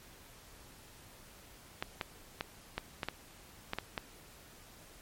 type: clicks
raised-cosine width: 0.3 ms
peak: -18 dBFS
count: 9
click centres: 1.825 / 2.012 / 2.409 / 2.78 / 3.032 / 3.086 / 3.734 / 3.786 / 3.978 s
effects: pink hiss -56 dBFS RMS until 5.01 s + MP3 64 kbps